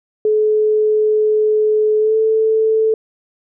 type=tone with pitch glide; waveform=sine; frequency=428.6 to 440.1 Hz; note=A4 to A4; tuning=-45 to 0 cents; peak=-11 dBFS; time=0.25-2.94 s; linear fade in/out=2 ms; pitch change=+45 cents; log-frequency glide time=1.99-2.16 s; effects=none